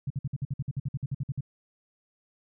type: tone bursts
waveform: sine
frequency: 136.3 Hz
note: C#3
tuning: 29 cents flat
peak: -27 dBFS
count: 16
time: 0.07-1.408 s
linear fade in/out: 5 ms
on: 33 ms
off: 54 ms
effects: none